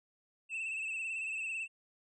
triangle tone with vibrato, 2637 Hz, E7, in tune, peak -34 dBFS, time 0.49-1.68 s, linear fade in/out 50 ms, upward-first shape sine, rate 18 Hz, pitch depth 54 cents each way, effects resampled to 24000 Hz

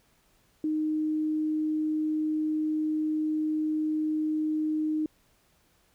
sine tone, 309.2 Hz, D#4, 11 cents flat, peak -25 dBFS, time 0.64-5.06 s, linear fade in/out 2 ms, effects pink hiss -66 dBFS RMS until 5.94 s

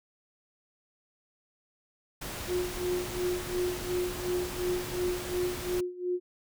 pink noise, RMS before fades -38 dBFS, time 2.21-5.81 s, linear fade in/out 10 ms
sine tone with tremolo, 359.2 Hz, F4, 49 cents sharp, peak -26 dBFS, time 2.47-6.2 s, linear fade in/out 50 ms, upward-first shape sine, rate 2.8 Hz, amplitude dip 85%
effects none

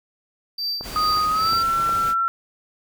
triangle tone with tremolo, 4662 Hz, D8, 14 cents flat, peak -21 dBFS, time 0.58-1.63 s, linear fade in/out 5 ms, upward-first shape sine, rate 2.4 Hz, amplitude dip 90%
click train, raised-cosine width 1 ms, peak -19 dBFS, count 4, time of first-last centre 0.81-1.893 s, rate 2.77 Hz
pink noise, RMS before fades -34 dBFS, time 0.82-2.15 s, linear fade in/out 50 ms
sine tone with pitch glide, 1244.5 to 1349.3 Hz, D#6 to E6, 0 to +40 cents, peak -18 dBFS, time 0.96-2.28 s, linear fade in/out 0 ms, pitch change +140 cents, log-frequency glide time 1.29-1.56 s
effects none

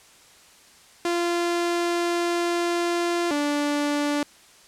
sawtooth tone pair in turn, 345.2 / 291.5 Hz, F4 / D4, -20 / -13 cents, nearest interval minor third, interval 293 cents, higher first, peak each -18 dBFS, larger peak neither, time 1.05-3.31 / 3.31-4.23 s, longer first, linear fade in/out 2 ms, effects white hiss -52 dBFS RMS until 4.67 s + low-pass 9000 Hz 12 dB/octave

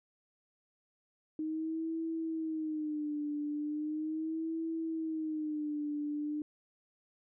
sine tone with vibrato, 310 Hz, D#4, 6 cents flat, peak -33 dBFS, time 1.39-6.42 s, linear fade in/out 2 ms, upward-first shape sine, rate 0.38 Hz, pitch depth 88 cents each way, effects none

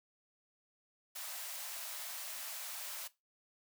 white high-pass noise, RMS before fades -44 dBFS, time 1.15-3.08 s, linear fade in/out 10 ms, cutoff 560 Hz, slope 96 dB/octave, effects noise-tail reverb RT60 0.2 s tail -17 dB re dry

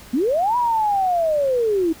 sine linear two-way sweep, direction up then down, 220 to 987.8 to 312 Hz, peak -16 dBFS, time 0.13-1.93 s, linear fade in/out 10 ms, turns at 0.57 s, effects pink hiss -43 dBFS RMS until 2 s

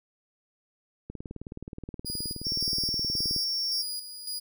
click train, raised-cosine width 3 ms, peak -25 dBFS, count 44, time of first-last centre 1.1-3.363 s, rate 19 Hz
sawtooth tone with tremolo, 4899 Hz, D#8, 28 cents flat, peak -29 dBFS, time 2.05-4.4 s, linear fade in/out 20 ms, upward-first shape square, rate 1.8 Hz, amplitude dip 60%
triangle tone, 5480 Hz, F8, 34 cents flat, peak -26 dBFS, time 2.44-3.83 s, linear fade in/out 20 ms
effects none

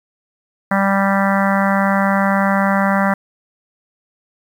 harmonic tone, 196.2 Hz, G3, 2 cents sharp, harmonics 1 / 3 / 4 / 5 / 6 / 7 / 8 / 9 / 10, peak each -16 / -21 / -22 / -23 / -24 / -24 / -25 / -26 / -26 dBFS, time 0.71-3.14 s, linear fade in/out 5 ms, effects 7-bit

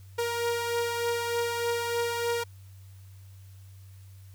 sawtooth beating tone pair, 470.2 / 473.5 Hz, A#4 / A#4, +15 / +27 cents, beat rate 3.3 Hz, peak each -24 / -31 dBFS, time 0.18-2.44 s, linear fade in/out 10 ms, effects added 96 Hz sine -46 dBFS peak until 4.34 s + white hiss -62 dBFS RMS until 4.34 s

